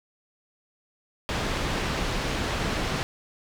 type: low-pass noise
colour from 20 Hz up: pink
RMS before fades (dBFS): -28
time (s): 1.29-3.03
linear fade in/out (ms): 0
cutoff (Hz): 4600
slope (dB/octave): 12
effects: none